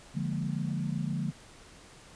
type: chord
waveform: sine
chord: Bb dominant seventh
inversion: first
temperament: equal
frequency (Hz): 146.83 / 174.61 / 207.7 / 233.1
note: D3 / F3 / Ab3 / Bb3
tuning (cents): 0 / 0 / 0 / 0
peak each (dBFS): -33 / -34 / -37 / -38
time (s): 0.14-1.32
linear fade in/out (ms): 20
effects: pink hiss -53 dBFS RMS until 2.15 s + resampled to 22050 Hz